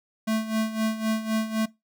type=tone with tremolo; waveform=square; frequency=220 Hz; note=A3; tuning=in tune; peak=-22 dBFS; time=0.27-1.66 s; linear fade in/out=10 ms; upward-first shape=sine; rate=3.9 Hz; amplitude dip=75%; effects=noise-tail reverb RT60 0.2 s tail -21 dB re dry